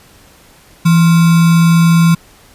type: tone with sample-and-hold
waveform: sine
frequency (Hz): 167.2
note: E3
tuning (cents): +25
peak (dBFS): -5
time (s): 0.85-2.15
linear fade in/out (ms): 10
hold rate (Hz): 1225
effects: pink hiss -44 dBFS RMS until 2.54 s + resampled to 32000 Hz